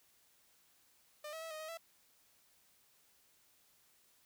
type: tone with pitch steps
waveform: sawtooth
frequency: 601 / 643 / 651 / 622 / 629 / 663 Hz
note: D5 / E5 / E5 / D#5 / D#5 / E5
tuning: +40 / -43 / -22 / -1 / +19 / +10 cents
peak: -40 dBFS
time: 1.24-1.774 s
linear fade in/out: 5 ms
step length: 89 ms
effects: white hiss -70 dBFS RMS until 4.25 s